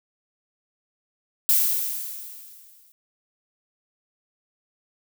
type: noise with exponential decay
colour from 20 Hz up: violet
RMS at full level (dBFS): -17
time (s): 1.49-2.92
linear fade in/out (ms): 0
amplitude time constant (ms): 310
effects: none